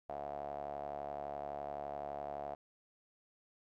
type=tone with band-pass filter; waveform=sawtooth; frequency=71.8 Hz; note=D2; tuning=39 cents flat; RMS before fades=-43 dBFS; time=0.09-2.55 s; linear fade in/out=5 ms; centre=690 Hz; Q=8.1; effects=none